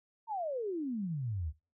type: exponential sweep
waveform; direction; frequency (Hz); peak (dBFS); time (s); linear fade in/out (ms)
sine; down; 932.3 to 69.9; -33; 0.27-1.53; 50
effects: noise-tail reverb RT60 0.3 s tail -20 dB re dry